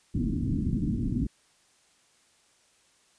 white low-pass noise, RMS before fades -28 dBFS, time 0.14-1.27 s, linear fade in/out 5 ms, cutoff 290 Hz, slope 48 dB/octave, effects white hiss -64 dBFS RMS until 3.18 s + resampled to 22050 Hz

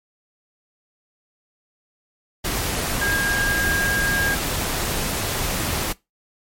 sine tone in noise, 1621 Hz, G#6, 42 cents flat, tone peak -20 dBFS, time 3.01-4.35 s, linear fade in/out 10 ms, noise pink, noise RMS -24 dBFS, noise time 2.44-5.93 s, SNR +1 dB, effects noise-tail reverb RT60 0.2 s tail -21 dB re dry + MP3 64 kbps

